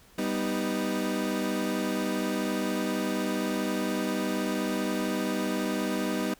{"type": "chord", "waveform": "30% pulse", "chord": "G augmented", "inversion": "none", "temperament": "equal", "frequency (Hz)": [196, 246.9, 311.1], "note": ["G3", "B3", "D#4"], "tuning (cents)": [0, 0, 0], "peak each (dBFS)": -29, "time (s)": [0.18, 6.34], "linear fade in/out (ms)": 5, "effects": ["pink hiss -57 dBFS RMS until 6.39 s"]}